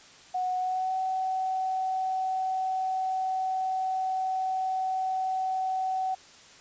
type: tone with pitch glide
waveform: sine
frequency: 736 to 754.5 Hz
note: F#5 to F#5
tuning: -9 to +34 cents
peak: -26 dBFS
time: 0.34-6.15 s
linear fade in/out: 10 ms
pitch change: +43 cents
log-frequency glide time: 0.57-0.93 s
effects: white hiss -52 dBFS RMS until 6.6 s + resampled to 16000 Hz